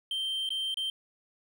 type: tone with dropouts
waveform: triangle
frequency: 3136 Hz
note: G7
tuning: in tune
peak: -28 dBFS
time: 0.11-0.9 s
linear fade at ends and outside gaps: 2 ms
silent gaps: 0.491-0.504 / 0.743-0.771 s
effects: none